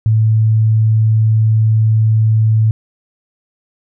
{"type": "tone", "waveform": "sine", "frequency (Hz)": 110, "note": "A2", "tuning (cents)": 0, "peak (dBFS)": -8, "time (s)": [0.06, 2.71], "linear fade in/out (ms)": 0, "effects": []}